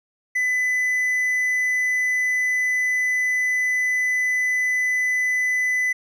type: tone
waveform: triangle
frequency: 2003 Hz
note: B6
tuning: 24 cents sharp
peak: -17 dBFS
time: 0.35-5.93 s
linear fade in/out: 10 ms
effects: none